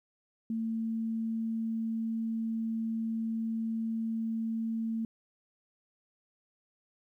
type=tone; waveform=sine; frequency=225.1 Hz; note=A3; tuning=40 cents sharp; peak=-30 dBFS; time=0.5-5.05 s; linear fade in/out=2 ms; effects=12-bit